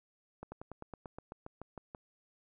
slowing click train, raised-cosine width 1 ms, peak -30 dBFS, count 13, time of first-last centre 0.43-1.948 s, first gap 90 ms, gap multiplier 1.06, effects none

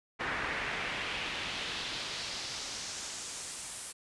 brown noise with band-pass filter sweep, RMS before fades -38 dBFS, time 0.19-3.93 s, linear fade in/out 20 ms, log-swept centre 1700 to 9900 Hz, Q 1.7, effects resampled to 24000 Hz

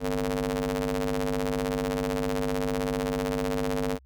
sawtooth ring-modulated tone, 99.2 Hz, G2, 21 cents sharp, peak -19 dBFS, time 0-3.99 s, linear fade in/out 50 ms, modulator 355 Hz, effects added 65 Hz sine -53 dBFS peak until 4.05 s

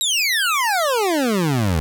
25% pulse exponential sweep, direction down, 3902 to 74.9 Hz, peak -13 dBFS, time 0.01-1.8 s, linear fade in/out 0 ms, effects none

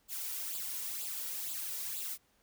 blue noise with flanger, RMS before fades -39 dBFS, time 0.08-2.18 s, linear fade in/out 50 ms, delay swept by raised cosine 0.25 to 2.15 ms, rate 2.1 Hz, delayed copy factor +0.65, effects pink hiss -71 dBFS RMS until 2.42 s

